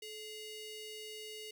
sawtooth ring-modulated tone, 1650 Hz, G#6, 12 cents flat, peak -38 dBFS, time 0.02-1.51 s, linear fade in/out 5 ms, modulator 1220 Hz, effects none

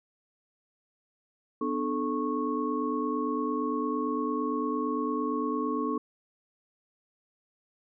sine tone cluster, 250.3 / 299.1 / 435.4 / 1099 Hz, B3 / D4 / A4 / C#6, +23 / +32 / -18 / -15 cents, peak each -32 / -32 / -33 / -33 dBFS, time 1.61-5.98 s, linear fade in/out 5 ms, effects none

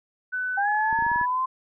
sine tone with pitch glide, 1500 to 1703.3 Hz, F#6 to G#6, +23 to +43 cents, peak -25 dBFS, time 0.32-1.26 s, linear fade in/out 20 ms, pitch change +220 cents, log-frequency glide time 0.56-0.68 s
sine linear sweep, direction up, 792 to 1048 Hz, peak -22 dBFS, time 0.57-1.46 s, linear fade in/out 10 ms
clicks, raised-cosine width 3 ms, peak -27 dBFS, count 7, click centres 0.928 / 0.989 / 1.024 / 1.065 / 1.116 / 1.16 / 1.213 s
effects none

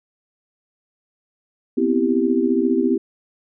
sine chord, C major seventh, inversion third, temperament equal, 246.9 / 261.6 / 329.6 / 392 Hz, B3 / C4 / E4 / G4, 0 / 0 / 0 / 0 cents, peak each -21 dBFS, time 1.77-2.98 s, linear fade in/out 10 ms, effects none

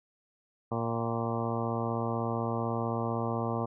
harmonic tone with a mistuned harmonic, 115.8 Hz, A#2, 11 cents flat, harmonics 1 / 2 / 3 / 4 / 5 / 6 / 7 / 8 / 9 / 10, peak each -34 / -35 / -39 / -37 / -39 / -40 / -40 / -42 / -40 / -42 dBFS, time 0.71-3.66 s, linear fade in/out 10 ms, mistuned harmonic 7, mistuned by -38 cents, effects none

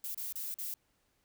violet noise with dropouts, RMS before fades -39 dBFS, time 0.04-0.74 s, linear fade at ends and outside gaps 2 ms, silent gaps 0.146-0.176 / 0.326-0.356 / 0.542-0.586 s, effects pink hiss -75 dBFS RMS until 1.24 s

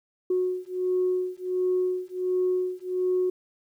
sine beating tone pair, 365.6 / 367 Hz, F#4 / F#4, -21 / -14 cents, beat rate 1.4 Hz, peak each -26 dBFS, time 0.3-3.3 s, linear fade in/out 5 ms, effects tanh soft clip ceiling -16 dBFS + 10-bit

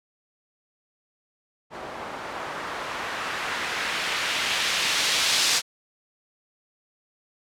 blue noise with low-pass filter sweep, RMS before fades -27 dBFS, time 1.7-5.62 s, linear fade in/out 50 ms, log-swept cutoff 730 to 4800 Hz, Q 0.95, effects none

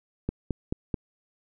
click train, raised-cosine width 3 ms, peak -14 dBFS, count 4, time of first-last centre 0.29-0.942 s, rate 4.6 Hz, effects none

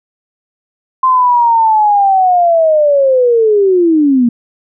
sine linear sweep, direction down, 1046.5 to 230.6 Hz, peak -6 dBFS, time 1.03-4.29 s, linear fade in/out 5 ms, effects none

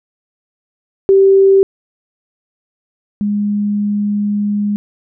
sine tone pair in turn, 388.9 / 206 Hz, G4 / G#3, -14 / -14 cents, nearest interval major seventh, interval 1100 cents, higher first, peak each -5 / -13 dBFS, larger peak first, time 1.09-1.63 / 3.21-4.76 s, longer second, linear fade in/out 0 ms, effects none

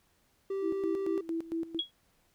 triangle tone, 389.9 Hz, G4, 9 cents flat, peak -29 dBFS, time 0.5-1.21 s, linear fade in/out 5 ms
sine tone with tremolo, 329.6 Hz, E4, in tune, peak -30 dBFS, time 0.61-1.81 s, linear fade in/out 50 ms, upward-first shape square, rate 4.4 Hz, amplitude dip 80%
sine tone with exponential decay, 3322 Hz, G#7, in tune, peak -25 dBFS, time 1.79-1.91 s, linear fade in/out 2 ms, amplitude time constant 24 ms
effects pink hiss -70 dBFS RMS until 2.34 s

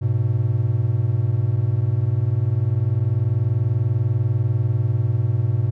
triangle tone pair together, 103.24 / 123.47 Hz, G#2 / B2, -10 / 0 cents, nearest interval minor third, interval 310 cents, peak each -18 dBFS, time 0.01-5.71 s, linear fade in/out 20 ms, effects none

